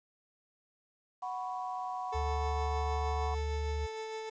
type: chord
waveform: sine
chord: F# suspended fourth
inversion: none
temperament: just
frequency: 740 / 986.7 / 1110 Hz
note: F#5 / B5 / C#6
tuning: 0 / -2 / +2 cents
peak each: -37 / -40 / -43 dBFS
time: 1.22-3.35 s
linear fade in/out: 10 ms
type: tone with tremolo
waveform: 30% pulse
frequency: 440 Hz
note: A4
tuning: in tune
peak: -34 dBFS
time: 2.12-4.3 s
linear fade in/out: 10 ms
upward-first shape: triangle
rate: 6.5 Hz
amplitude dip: 30%
type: tone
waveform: sine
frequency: 73.42 Hz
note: D2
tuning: in tune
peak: -32 dBFS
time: 2.14-3.87 s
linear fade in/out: 20 ms
effects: resampled to 16000 Hz + 10-bit